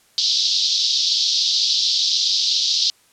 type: band-pass noise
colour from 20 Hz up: pink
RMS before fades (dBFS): -19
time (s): 0.18-2.9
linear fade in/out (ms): 0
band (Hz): 3600 to 5400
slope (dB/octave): 48
effects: white hiss -56 dBFS RMS until 3.12 s + low-pass 11000 Hz 12 dB/octave

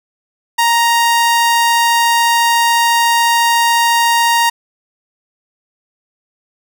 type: tone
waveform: sawtooth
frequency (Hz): 934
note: A#5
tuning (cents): +3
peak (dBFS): -6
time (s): 0.58-4.5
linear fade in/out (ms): 10
effects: none

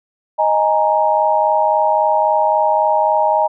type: chord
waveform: sine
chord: D# suspended fourth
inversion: none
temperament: just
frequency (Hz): 622.3 / 829.7 / 933.4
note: D#5 / G#5 / A#5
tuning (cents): 0 / -2 / +2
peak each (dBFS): -16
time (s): 0.38-3.48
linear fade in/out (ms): 20
effects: none

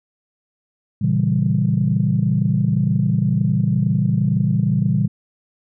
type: chord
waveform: sine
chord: A# diminished seventh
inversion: none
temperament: equal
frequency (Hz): 116.54 / 138.59 / 164.81 / 196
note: A#2 / C#3 / E3 / G3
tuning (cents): 0 / 0 / 0 / 0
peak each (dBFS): -20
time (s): 1.01-5.08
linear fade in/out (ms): 10
effects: tanh soft clip ceiling -5 dBFS

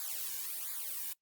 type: noise with flanger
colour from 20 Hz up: blue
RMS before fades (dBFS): -39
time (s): 0-1.13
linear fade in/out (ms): 2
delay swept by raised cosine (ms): 0.34 to 1.54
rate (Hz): 1.4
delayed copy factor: -1
effects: noise-tail reverb RT60 0.1 s tail -22 dB re dry + Opus 48 kbps

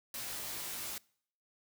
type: noise with comb filter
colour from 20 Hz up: white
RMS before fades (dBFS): -41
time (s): 0.14-0.98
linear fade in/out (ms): 2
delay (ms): 17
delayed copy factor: +1
effects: noise-tail reverb RT60 0.6 s tail -24 dB re dry

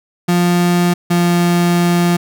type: tone pair in turn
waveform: 35% pulse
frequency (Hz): 175.5 / 173.89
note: F3 / F3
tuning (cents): +9 / -7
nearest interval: unison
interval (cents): 16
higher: first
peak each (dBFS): -9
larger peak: neither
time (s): 0.28-0.94 / 1.1-2.17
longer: second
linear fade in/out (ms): 10
effects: none

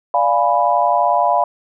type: chord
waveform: sine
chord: D diminished seventh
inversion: none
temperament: equal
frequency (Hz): 587.3 / 698.5 / 830.6 / 987.8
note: D5 / F5 / Ab5 / Cb6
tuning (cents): 0 / 0 / 0 / 0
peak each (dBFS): -20 / -16 / -19 / -17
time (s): 0.14-1.44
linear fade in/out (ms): 2
effects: none

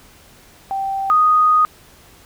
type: tone pair in turn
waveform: sine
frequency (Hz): 780 / 1242.8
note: G5 / D#6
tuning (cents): -9 / -2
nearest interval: minor sixth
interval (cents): 807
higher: second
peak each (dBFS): -19 / -10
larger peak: second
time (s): 0.71-1.1 / 1.1-1.65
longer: second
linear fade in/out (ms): 0
effects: pink hiss -47 dBFS RMS until 2.25 s

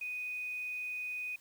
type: tone with quantisation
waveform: sine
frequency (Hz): 2489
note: D#7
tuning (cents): 0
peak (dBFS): -36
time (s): 0.01-1.36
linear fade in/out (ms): 5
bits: 10
effects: white hiss -63 dBFS RMS until 1.4 s

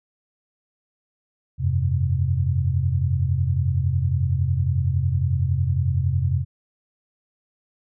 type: chord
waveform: sine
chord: F suspended second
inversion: none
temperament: just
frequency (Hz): 87.31 / 98.22 / 130.96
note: F2 / G2 / C3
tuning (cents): 0 / +4 / +2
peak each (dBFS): -22 / -25 / -22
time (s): 1.58-6.45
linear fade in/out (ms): 50
effects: none

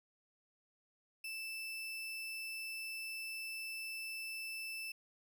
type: tone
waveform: 35% pulse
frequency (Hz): 2644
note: E7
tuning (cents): +5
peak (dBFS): -40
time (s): 1.24-4.92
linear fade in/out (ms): 5
effects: none

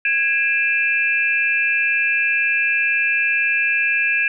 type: tone cluster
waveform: sine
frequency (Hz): 1654 / 2400 / 2638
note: G#6 / D7 / E7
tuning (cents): -8 / +37 / +1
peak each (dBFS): -20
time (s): 0.05-4.28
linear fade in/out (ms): 2
effects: none

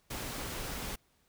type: noise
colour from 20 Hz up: pink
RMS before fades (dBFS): -39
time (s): 0.1-0.96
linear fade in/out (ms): 10
effects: pink hiss -71 dBFS RMS until 1.28 s

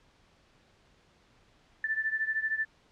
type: beating tone pair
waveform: sine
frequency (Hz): 1760 / 1773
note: A6 / A6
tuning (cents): 0 / +13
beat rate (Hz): 13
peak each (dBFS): -30 / -33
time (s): 1.84-2.65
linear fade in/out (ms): 2
effects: pink hiss -64 dBFS RMS until 2.91 s + low-pass 5000 Hz 12 dB/octave

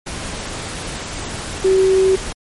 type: tone in noise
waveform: sine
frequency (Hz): 380.2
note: F#4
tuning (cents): +47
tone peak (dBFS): -10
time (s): 1.64-2.16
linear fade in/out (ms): 10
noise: pink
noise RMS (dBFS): -27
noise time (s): 0.06-2.33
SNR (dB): +14
effects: MP3 48 kbps

